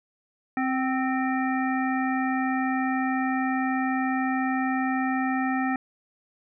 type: harmonic tone with a mistuned harmonic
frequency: 262.4 Hz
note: C4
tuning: 5 cents sharp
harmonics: 1 / 3 / 5 / 7 / 9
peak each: -25 / -29 / -34 / -32 / -39 dBFS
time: 0.57-5.76 s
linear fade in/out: 2 ms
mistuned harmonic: 3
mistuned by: -32 cents
effects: none